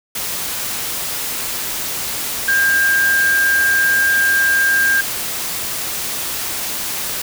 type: tone in noise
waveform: sine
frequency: 1600 Hz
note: G6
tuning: 35 cents sharp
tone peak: -12 dBFS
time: 2.48-5.01 s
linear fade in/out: 5 ms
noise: white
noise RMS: -23 dBFS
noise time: 0.15-7.22 s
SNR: +8 dB
effects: none